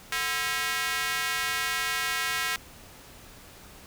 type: tone with high-pass filter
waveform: square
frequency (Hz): 146.83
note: D3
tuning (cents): 0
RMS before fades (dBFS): -29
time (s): 0.12-2.56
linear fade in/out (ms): 2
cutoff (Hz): 1700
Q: 1.5
effects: pink hiss -49 dBFS RMS until 3.86 s